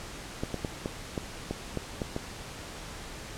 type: clicks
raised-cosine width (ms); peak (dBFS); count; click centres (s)
2; -17; 9; 0.435 / 0.543 / 0.648 / 0.859 / 1.178 / 1.51 / 1.773 / 2.018 / 2.164
effects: pink hiss -42 dBFS RMS until 3.37 s + low-pass 9000 Hz 12 dB/octave